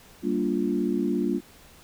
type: chord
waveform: sine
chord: G minor seventh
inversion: none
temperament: equal with one note detuned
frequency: 196 / 233.1 / 289.8 / 349.2 Hz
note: G3 / Bb3 / D4 / F4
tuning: 0 / 0 / -23 / 0 cents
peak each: -29 / -28 / -28 / -28 dBFS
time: 0.22-1.41 s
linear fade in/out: 50 ms
effects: pink hiss -52 dBFS RMS until 1.83 s